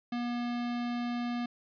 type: tone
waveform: square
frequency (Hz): 240.6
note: B3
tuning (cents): -45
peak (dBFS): -32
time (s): 0.12-1.46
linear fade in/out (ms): 5
effects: resampled to 11025 Hz